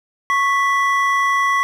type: tone pair together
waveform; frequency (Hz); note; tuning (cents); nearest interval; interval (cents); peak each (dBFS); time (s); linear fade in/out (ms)
triangle; 1105.5 / 1975.5; C#6 / B6; -5 / 0; minor seventh; 1005; -14 / -17; 0.3-1.63; 0
effects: none